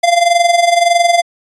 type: tone with amplitude modulation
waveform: square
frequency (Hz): 691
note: F5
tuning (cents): -19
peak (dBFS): -6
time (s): 0.03-1.22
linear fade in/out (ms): 10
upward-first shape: sine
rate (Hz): 21.7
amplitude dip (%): 70
effects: resampled to 22050 Hz